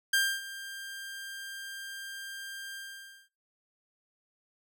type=tone with ADSR envelope; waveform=sawtooth; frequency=1592 Hz; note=G6; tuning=26 cents sharp; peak=-19 dBFS; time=0.13-3.29 s; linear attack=6 ms; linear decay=270 ms; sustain=-17 dB; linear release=540 ms; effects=noise-tail reverb RT60 0.4 s tail -26 dB re dry